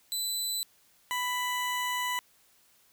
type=tone pair in turn; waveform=20% pulse; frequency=3998 / 992 Hz; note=B7 / B5; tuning=+20 / +7 cents; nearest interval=2 octaves; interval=2413 cents; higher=first; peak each=-24 dBFS; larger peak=neither; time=0.12-0.63 / 1.11-2.19 s; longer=second; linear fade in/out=0 ms; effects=white hiss -64 dBFS RMS until 2.92 s